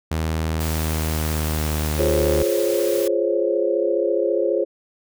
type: tone with pitch glide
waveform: sawtooth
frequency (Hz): 79.8 to 75.36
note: D#2 to D2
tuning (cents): +44 to +45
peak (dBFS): -17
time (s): 0.11-2.43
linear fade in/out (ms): 5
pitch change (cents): -99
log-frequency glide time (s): 0.61-2.2
type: noise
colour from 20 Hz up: white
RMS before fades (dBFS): -32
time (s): 0.6-3.08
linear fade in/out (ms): 5
type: chord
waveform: sine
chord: Db major seventh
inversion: first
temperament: just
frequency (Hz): 346.5 / 415.8 / 519.7 / 554.4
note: F4 / Ab4 / C5 / Db5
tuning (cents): -14 / +2 / -12 / 0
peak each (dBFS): -23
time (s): 1.98-4.65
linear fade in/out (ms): 20
effects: none